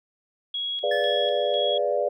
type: tone with tremolo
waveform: sine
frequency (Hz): 3322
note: G#7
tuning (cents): 0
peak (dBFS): -26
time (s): 0.54-1.78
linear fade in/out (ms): 5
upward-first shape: square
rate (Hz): 2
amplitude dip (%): 50
type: chord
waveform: sine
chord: G# diminished seventh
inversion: none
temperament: equal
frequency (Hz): 415.3 / 493.9 / 587.3 / 698.5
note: G#4 / B4 / D5 / F5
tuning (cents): 0 / 0 / 0 / 0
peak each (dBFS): -29 / -27 / -24 / -30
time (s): 0.83-2.09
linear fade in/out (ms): 10
type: tone with exponential decay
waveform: triangle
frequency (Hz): 1739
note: A6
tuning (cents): -21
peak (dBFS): -24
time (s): 0.91-1.97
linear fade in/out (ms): 5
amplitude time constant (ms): 230
effects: none